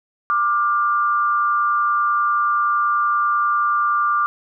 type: tone pair together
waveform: sine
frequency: 1184 / 1414.4 Hz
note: D6 / F6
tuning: +14 / +22 cents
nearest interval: minor third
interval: 308 cents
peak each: -16 / -23 dBFS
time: 0.3-4.26 s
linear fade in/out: 0 ms
effects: none

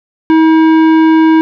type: tone with tanh clipping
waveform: sine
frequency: 320 Hz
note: D#4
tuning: 49 cents sharp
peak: -6 dBFS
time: 0.3-1.41 s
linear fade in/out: 0 ms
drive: 14 dB
effects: none

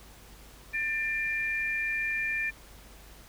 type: tone pair together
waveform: sine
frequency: 1786 / 2384 Hz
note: A6 / D7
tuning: +25 / +25 cents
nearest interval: perfect fourth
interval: 500 cents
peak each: -31 / -30 dBFS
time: 0.73-2.51 s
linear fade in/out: 20 ms
effects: added 50 Hz sine -52 dBFS peak until 3.28 s + pink hiss -53 dBFS RMS until 3.28 s

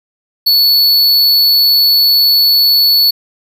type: tone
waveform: square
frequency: 4429 Hz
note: C#8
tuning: 2 cents flat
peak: -7 dBFS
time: 0.46-3.11 s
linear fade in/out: 10 ms
effects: 8-bit

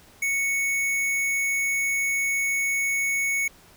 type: tone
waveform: square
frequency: 2217 Hz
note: C#7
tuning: in tune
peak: -23 dBFS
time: 0.22-3.48 s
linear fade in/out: 5 ms
effects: pink hiss -53 dBFS RMS until 3.76 s

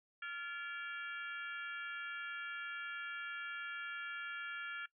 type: harmonic tone with a mistuned harmonic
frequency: 463.1 Hz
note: A#4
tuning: 11 cents flat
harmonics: 3 / 4 / 5 / 6 / 7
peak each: -44 / -45 / -50 / -52 / -54 dBFS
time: 0.22-4.86 s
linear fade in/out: 5 ms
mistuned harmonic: 4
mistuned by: -130 cents
effects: noise-tail reverb RT60 0.1 s tail -21 dB re dry

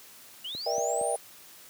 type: linear sweep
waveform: sine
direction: up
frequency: 2794 to 9956 Hz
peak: -34 dBFS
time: 0.44-1.17 s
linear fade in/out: 10 ms
type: click train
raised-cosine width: 2 ms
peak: -30 dBFS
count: 3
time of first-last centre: 0.55-1.013 s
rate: 4.32 Hz
type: chord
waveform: sine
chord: E half-diminished seventh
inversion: second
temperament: just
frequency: 474.7 / 593.3 / 659.3 / 791.1 Hz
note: Bb4 / D5 / E5 / G5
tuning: +31 / +18 / 0 / +16 cents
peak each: -32 dBFS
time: 0.66-1.16 s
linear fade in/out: 5 ms
effects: white hiss -51 dBFS RMS until 1.69 s + high-pass 100 Hz 12 dB/octave

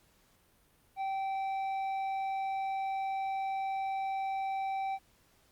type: tone with tanh clipping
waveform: sine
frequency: 775 Hz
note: G5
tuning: 20 cents flat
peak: -33 dBFS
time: 0.96-4.99 s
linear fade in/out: 50 ms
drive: 7 dB
effects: pink hiss -67 dBFS RMS until 5.51 s + Opus 48 kbps

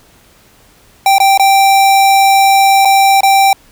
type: tone with dropouts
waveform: square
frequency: 783 Hz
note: G5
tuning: 2 cents flat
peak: -6 dBFS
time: 1.06-3.53 s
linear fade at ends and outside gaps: 2 ms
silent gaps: 1.183-1.201 / 1.376-1.396 / 2.85-2.854 / 3.207-3.232 s
effects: pink hiss -46 dBFS RMS until 3.71 s

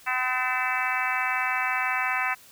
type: harmonic tone with a mistuned harmonic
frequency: 254.4 Hz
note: C4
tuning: 48 cents flat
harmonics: 3 / 4 / 5 / 6 / 7 / 8 / 9 / 10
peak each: -32 / -32 / -32 / -32 / -32 / -32 / -32 / -32 dBFS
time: 0.06-2.35 s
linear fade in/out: 20 ms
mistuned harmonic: 10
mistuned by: +62 cents
effects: white hiss -52 dBFS RMS until 2.51 s

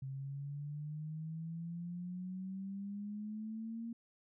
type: exponential sweep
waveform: sine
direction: up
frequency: 133.1 to 233.1 Hz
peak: -40 dBFS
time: 0.02-3.93 s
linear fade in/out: 5 ms
effects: none

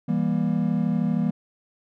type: chord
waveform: triangle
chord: E diminished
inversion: none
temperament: just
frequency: 164.81 / 197.78 / 237.3 Hz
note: E3 / G3 / Bb3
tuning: 0 / +16 / +31 cents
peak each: -23 dBFS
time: 0.08-1.31 s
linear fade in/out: 10 ms
effects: none

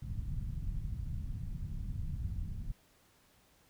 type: low-pass noise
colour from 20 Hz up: pink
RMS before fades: -38 dBFS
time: 0.02-2.72 s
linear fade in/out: 5 ms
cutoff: 160 Hz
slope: 24 dB/octave
effects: pink hiss -67 dBFS RMS until 3.69 s

